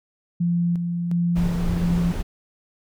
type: tone with tremolo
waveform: sine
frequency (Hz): 172.5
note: F3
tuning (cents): -21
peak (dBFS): -18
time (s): 0.4-2.12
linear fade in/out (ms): 10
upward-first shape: square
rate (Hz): 1.4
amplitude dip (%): 40
type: noise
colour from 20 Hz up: brown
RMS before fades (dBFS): -26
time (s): 1.35-2.23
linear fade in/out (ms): 20
effects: none